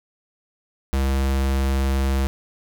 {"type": "tone", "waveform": "square", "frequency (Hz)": 67.3, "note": "C2", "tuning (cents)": 49, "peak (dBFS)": -19, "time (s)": [0.93, 2.27], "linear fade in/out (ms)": 0, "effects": []}